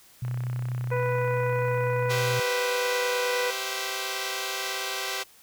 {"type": "tone with pitch glide", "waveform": "sine", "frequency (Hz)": [123.5, 122.29], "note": ["B2", "B2"], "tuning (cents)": [0, -17], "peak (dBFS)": -27, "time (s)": [0.22, 2.4], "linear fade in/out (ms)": 5, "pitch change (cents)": -17, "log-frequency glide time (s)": [0.9, 1.88]}
{"type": "click train", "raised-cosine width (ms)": 0.5, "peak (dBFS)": -27, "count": 70, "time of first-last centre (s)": [0.25, 2.4], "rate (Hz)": 32.1}
{"type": "harmonic tone", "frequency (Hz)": 493.9, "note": "B4", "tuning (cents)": 0, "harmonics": [1, 2, 3, 4, 5], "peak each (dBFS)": [-26, -32, -36, -38, -40], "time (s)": [0.91, 3.51], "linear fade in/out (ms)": 10}
{"type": "chord", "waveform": "5% pulse", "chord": "C major seventh", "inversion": "second", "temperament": "equal with one note detuned", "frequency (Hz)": [387.9, 493.9, 523.3, 659.3], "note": ["G4", "B4", "C5", "E5"], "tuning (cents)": [-18, 0, 0, 0], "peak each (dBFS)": [-21, -26, -23, -26], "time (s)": [2.09, 5.24], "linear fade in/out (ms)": 20}
{"effects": ["white hiss -55 dBFS RMS until 5.42 s"]}